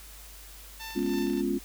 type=tone with tremolo; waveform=10% pulse; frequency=891 Hz; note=A5; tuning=22 cents sharp; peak=-29 dBFS; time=0.79-1.42 s; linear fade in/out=20 ms; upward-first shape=sine; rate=3.2 Hz; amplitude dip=65%
type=clicks; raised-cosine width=0.2 ms; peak=-29 dBFS; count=12; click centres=0.905 / 0.991 / 1.029 / 1.063 / 1.094 / 1.137 / 1.185 / 1.223 / 1.27 / 1.3 / 1.334 / 1.374 s
type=chord; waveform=sine; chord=C# dominant seventh; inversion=second; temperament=equal; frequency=207.7 / 246.9 / 277.2 / 349.2 Hz; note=G#3 / B3 / C#4 / E#4; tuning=0 / 0 / 0 / 0 cents; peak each=-32 / -33 / -30 / -30 dBFS; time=0.95-1.59 s; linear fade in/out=20 ms
effects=added 50 Hz sine -48 dBFS peak until 1.64 s + white hiss -49 dBFS RMS until 1.64 s